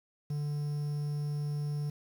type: tone with quantisation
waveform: triangle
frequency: 146.83 Hz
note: D3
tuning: in tune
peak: -29 dBFS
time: 0.3-1.9 s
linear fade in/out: 5 ms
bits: 9
effects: none